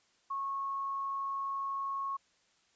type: tone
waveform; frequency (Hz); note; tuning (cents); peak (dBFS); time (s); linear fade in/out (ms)
sine; 1097; C#6; -18; -33; 0.3-2.17; 10
effects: white hiss -70 dBFS RMS until 2.75 s + resampled to 16000 Hz